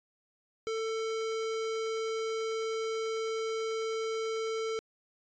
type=tone; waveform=square; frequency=445.4 Hz; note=A4; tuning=21 cents sharp; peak=-32 dBFS; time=0.67-4.79 s; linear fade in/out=0 ms; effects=resampled to 16000 Hz